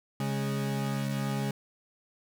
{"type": "tone pair together", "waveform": "40% pulse", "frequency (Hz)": [137.3, 206.4], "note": ["C#3", "G#3"], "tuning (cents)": [-16, -10], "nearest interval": "perfect fifth", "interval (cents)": 706, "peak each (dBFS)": [-30, -32], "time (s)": [0.2, 1.51], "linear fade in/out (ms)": 2, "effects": []}